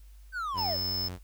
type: linear sweep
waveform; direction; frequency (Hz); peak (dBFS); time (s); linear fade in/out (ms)
triangle; down; 1568 to 509; -29; 0.32-0.78; 50
type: tone with vibrato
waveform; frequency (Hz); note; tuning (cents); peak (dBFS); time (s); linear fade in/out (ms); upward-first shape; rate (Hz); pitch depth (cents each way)
sawtooth; 90.9; F#2; -30; -33; 0.53-1.19; 50; sine; 2.9; 14
type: tone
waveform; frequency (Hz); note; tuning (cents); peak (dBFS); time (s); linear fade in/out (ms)
square; 5240; E8; -11; -30; 0.57-1.09; 20
effects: added 50 Hz sine -48 dBFS peak until 1.23 s + white hiss -66 dBFS RMS until 1.23 s